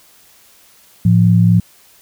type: tone pair together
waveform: sine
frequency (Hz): 110 / 173.81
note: A2 / F3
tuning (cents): 0 / -8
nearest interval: minor sixth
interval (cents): 792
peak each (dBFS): -10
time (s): 1.05-1.6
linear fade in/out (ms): 5
effects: white hiss -48 dBFS RMS until 2.01 s